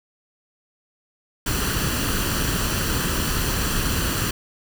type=noise with comb filter; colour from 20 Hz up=pink; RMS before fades=-23 dBFS; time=1.46-4.31 s; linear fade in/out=5 ms; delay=0.68 ms; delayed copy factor=+0.55; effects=none